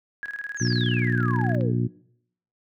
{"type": "tone with tremolo", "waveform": "sine", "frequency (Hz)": 1661.2, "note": "G#6", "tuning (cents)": 0, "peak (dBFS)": -28, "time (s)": [0.23, 1.55], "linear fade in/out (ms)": 0, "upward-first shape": "square", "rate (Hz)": 19, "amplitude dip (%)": 75}
{"type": "clicks", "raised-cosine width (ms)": 0.3, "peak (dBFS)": -28, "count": 5, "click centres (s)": [0.259, 0.669, 0.723, 1.205, 1.61]}
{"type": "exponential sweep", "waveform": "sine", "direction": "down", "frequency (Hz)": [6840, 390.2], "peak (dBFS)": -29, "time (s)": [0.56, 1.74], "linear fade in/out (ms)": 50}
{"type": "harmonic tone", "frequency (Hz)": 60, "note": "B1", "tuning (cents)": -49, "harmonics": [2, 3, 4, 5, 6], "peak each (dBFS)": [-23, -27, -29, -31, -33], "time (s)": [0.6, 1.88], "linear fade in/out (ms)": 20}
{"effects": ["noise-tail reverb RT60 0.7 s tail -21 dB re dry"]}